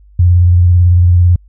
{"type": "tone with vibrato", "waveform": "sine", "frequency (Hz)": 88.3, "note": "F2", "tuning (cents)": 20, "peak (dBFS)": -4, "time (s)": [0.19, 1.36], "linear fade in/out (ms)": 5, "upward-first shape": "square", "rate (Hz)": 18, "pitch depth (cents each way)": 33, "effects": ["added 50 Hz sine -39 dBFS peak until 1.48 s"]}